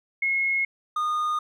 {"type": "tone pair in turn", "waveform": ["sine", "triangle"], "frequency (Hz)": [2167, 1225.7], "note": ["C#7", "D#6"], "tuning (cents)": [-40, -26], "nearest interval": "minor seventh", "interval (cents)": 986, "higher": "first", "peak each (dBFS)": -21, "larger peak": "neither", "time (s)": [[0.22, 0.65], [0.96, 1.39]], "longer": "neither", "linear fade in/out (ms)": 5, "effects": []}